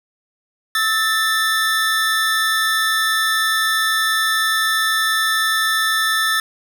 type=tone cluster; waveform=square; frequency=1303 / 1774 / 3551 Hz; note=E6 / A6 / A7; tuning=-20 / +14 / +15 cents; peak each=-22 / -19 / -23 dBFS; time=0.75-6.4 s; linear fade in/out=2 ms; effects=7-bit